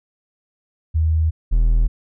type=tone pair in turn; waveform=sine / triangle; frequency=79.8 / 40.15 Hz; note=D#2 / E1; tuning=+44 / -45 cents; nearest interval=octave; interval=1189 cents; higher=first; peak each=-14 / -10 dBFS; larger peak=second; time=0.94-1.31 / 1.51-1.88 s; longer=neither; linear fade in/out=20 ms; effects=none